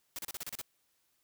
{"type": "noise bursts", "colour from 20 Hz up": "white", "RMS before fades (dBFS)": -40, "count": 8, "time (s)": [0.16, 0.614], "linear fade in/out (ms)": 0, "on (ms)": 27, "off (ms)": 34, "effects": ["white hiss -75 dBFS RMS until 1.23 s"]}